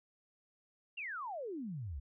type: exponential sweep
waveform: sine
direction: down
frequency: 2863 to 61.74 Hz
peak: -39 dBFS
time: 0.97-2 s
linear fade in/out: 10 ms
effects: none